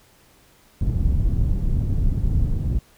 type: low-pass noise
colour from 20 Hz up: pink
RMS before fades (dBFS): -20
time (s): 0.81-2.79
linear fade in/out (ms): 5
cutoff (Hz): 120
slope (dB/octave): 12
effects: pink hiss -55 dBFS RMS until 2.97 s